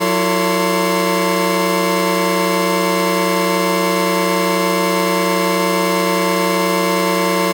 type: tone cluster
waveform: 30% pulse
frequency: 181 / 332 / 449.4 / 564 / 1045 Hz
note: F#3 / E4 / A4 / C#5 / C6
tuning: -38 / +12 / +37 / +30 / -2 cents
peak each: -18 dBFS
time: 0-7.53 s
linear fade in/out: 20 ms
effects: none